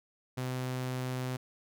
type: tone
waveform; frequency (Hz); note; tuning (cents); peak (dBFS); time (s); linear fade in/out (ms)
sawtooth; 127.8; C3; -40; -29; 0.37-1.37; 10
effects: none